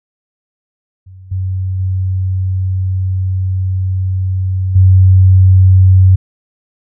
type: tone with level steps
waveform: sine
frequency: 93.7 Hz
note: F#2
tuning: 22 cents sharp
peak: -32 / -14 / -12 / -3 dBFS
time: 1.06-6.16 s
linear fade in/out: 10 ms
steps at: 1.31 / 1.79 / 4.75 s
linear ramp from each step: 10 ms
effects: none